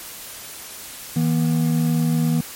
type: tone pair together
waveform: triangle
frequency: 160 / 239.7 Hz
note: D#3 / A#3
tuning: +49 / +48 cents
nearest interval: perfect fifth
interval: 699 cents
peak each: -16 / -19 dBFS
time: 1.16-2.41 s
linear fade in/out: 5 ms
effects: white hiss -36 dBFS RMS until 2.55 s + MP3 64 kbps